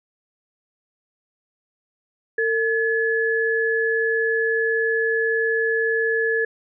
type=tone pair together; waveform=sine; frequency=452.7 / 1709 Hz; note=A4 / G#6; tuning=+49 / +49 cents; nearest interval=octave + major seventh; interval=2300 cents; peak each=-21 dBFS; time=2.38-6.45 s; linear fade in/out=5 ms; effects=none